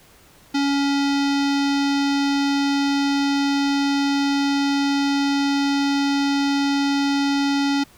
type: tone with low-pass filter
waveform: square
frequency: 280.5 Hz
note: C#4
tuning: 21 cents sharp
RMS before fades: -20 dBFS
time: 0.54-7.84 s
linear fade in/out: 10 ms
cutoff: 4800 Hz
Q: 2.1
effects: pink hiss -51 dBFS RMS until 7.97 s